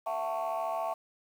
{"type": "chord", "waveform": "sine", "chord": "F# minor seventh", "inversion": "third", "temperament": "just", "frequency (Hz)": [666, 740, 888, 1110], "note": ["E5", "F#5", "A5", "C#6"], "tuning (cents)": [18, 0, 16, 2], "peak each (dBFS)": [-32, -36, -35, -36], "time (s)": [0.06, 0.94], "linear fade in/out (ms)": 10, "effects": ["tanh soft clip ceiling -25 dBFS", "9-bit"]}